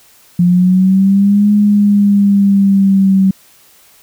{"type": "linear two-way sweep", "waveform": "sine", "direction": "up then down", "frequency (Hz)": [174.61, 207.7, 190.9], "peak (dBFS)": -6, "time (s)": [0.39, 3.31], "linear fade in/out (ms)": 5, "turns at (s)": 1.51, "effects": ["white hiss -46 dBFS RMS until 4.02 s"]}